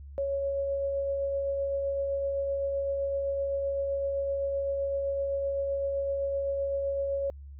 sine tone with tremolo, 554 Hz, C#5, 1 cent flat, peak -26 dBFS, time 0.18-7.3 s, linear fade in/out 0 ms, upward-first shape triangle, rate 7.8 Hz, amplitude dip 25%, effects added 70 Hz sine -42 dBFS peak until 7.59 s

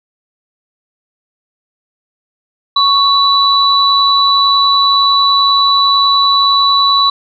sine tone pair together, 1108.7 / 3951 Hz, C#6 / B7, 0 / 0 cents, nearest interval octave + minor seventh, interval 2200 cents, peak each -10 / -10 dBFS, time 2.76-7.1 s, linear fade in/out 5 ms, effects none

